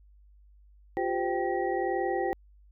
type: tone cluster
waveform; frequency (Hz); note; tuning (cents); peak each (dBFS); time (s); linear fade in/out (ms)
sine; 351.8 / 392.9 / 515 / 782 / 1907; F4 / G4 / C5 / G5 / A#6; +13 / +4 / -28 / -4 / +39; -31 / -33 / -34 / -31 / -39; 0.97-2.33; 0
effects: added 50 Hz sine -54 dBFS peak until 2.71 s